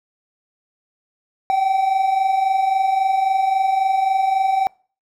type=tone pair together; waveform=triangle; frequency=749 / 772.7 Hz; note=F#5 / G5; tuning=+21 / -25 cents; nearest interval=minor second; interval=54 cents; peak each=-21 / -14 dBFS; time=1.5-4.67 s; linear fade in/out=0 ms; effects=noise-tail reverb RT60 0.4 s tail -26 dB re dry